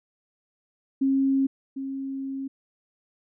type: tone pair in turn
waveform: sine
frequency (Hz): 270.2 / 270.2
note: C#4 / C#4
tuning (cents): -44 / -44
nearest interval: unison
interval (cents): 0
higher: neither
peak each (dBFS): -19 / -29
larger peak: first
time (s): 1.01-1.47 / 1.76-2.48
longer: second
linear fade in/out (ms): 10
effects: none